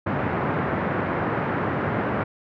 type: band-pass noise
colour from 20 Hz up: pink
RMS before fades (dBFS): -25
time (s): 0.06-2.24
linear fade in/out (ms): 10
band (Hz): 100 to 1800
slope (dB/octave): 24
effects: none